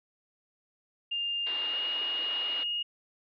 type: tone with pitch glide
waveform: sine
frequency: 2807 to 2861 Hz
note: F7 to F7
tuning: +8 to +41 cents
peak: -29 dBFS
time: 1.11-2.83 s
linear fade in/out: 10 ms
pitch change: +33 cents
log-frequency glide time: 1.51-1.85 s
type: band-pass noise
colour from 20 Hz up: white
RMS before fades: -43 dBFS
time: 1.46-2.64 s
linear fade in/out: 10 ms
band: 280 to 3900 Hz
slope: 48 dB/octave
effects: none